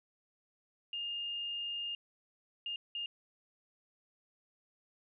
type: tone bursts at uneven times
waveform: sine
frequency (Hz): 2824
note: F7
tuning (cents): +19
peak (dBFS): -36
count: 3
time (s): 0.93-1.95 / 2.66-2.76 / 2.95-3.06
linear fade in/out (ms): 2
effects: none